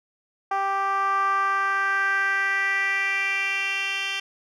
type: tone with band-pass filter sweep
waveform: 10% pulse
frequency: 392 Hz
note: G4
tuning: in tune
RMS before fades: -24 dBFS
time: 0.51-4.2 s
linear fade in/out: 5 ms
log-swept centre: 910 to 3200 Hz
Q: 3.8
effects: none